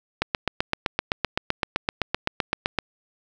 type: click train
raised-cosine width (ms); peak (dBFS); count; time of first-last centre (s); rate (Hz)
0.3; -5; 21; 0.22-2.787; 7.79
effects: none